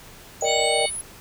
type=exponential sweep; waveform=sine; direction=up; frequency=6730 to 10640 Hz; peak=-28 dBFS; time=0.41-1.01 s; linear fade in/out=0 ms
type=chord; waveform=sine; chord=Eb major seventh; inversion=second; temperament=equal; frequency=466.2 / 587.3 / 622.3 / 784 Hz; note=Bb4 / D5 / Eb5 / G5; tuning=0 / 0 / 0 / 0 cents; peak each=-26 dBFS; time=0.42-0.86 s; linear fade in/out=5 ms
type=harmonic tone; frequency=740 Hz; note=F#5; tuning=in tune; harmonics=3 / 4 / 5 / 6; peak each=-27 / -29 / -29 / -30 dBFS; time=0.44-0.91 s; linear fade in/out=50 ms
effects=pink hiss -45 dBFS RMS until 1.2 s